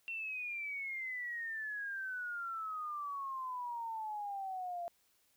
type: exponential sweep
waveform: sine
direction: down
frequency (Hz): 2727 to 682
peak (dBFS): -38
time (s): 0.08-4.88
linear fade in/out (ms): 0
effects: white hiss -73 dBFS RMS until 5.36 s